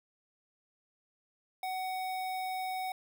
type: tone with notch filter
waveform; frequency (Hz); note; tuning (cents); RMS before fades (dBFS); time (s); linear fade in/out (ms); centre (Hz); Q
square; 748; F#5; +19; -36; 1.63-2.92; 2; 7100; 1.6
effects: none